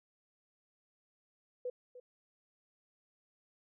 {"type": "tone with echo", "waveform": "sine", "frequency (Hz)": 497.7, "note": "B4", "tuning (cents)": 13, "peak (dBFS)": -35, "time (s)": [1.65, 1.7], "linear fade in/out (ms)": 5, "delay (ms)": 300, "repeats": 1, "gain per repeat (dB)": -14, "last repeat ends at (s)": 2, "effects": []}